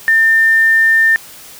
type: tone with quantisation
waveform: sine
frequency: 1800 Hz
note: A6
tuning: 39 cents sharp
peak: -7 dBFS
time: 0.08-1.16 s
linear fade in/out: 0 ms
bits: 6
effects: white hiss -36 dBFS RMS until 1.59 s